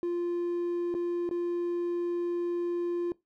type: tone with dropouts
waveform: triangle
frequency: 347.8 Hz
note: F4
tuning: 7 cents flat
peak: -25 dBFS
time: 0.03-3.12 s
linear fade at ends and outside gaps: 1 ms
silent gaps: 0.942-0.949 / 1.291-1.311 s
effects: noise-tail reverb RT60 0.2 s tail -22 dB re dry + tanh soft clip ceiling -22 dBFS